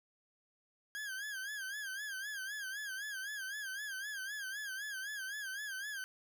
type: tone with vibrato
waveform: 40% pulse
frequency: 1619 Hz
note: G#6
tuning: 45 cents flat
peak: -39 dBFS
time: 0.95-6.04 s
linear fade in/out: 0 ms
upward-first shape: sine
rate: 3.9 Hz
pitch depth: 110 cents each way
effects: none